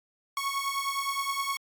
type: beating tone pair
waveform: sawtooth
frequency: 1100 / 1109.7 Hz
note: C#6 / C#6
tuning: -14 / +2 cents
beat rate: 9.7 Hz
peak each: -28 dBFS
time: 0.37-1.57 s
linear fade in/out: 2 ms
effects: AAC 64 kbps